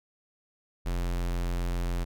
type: tone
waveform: square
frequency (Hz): 43.65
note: F1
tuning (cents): 0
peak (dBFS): -28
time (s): 0.85-2.05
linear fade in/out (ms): 20
effects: none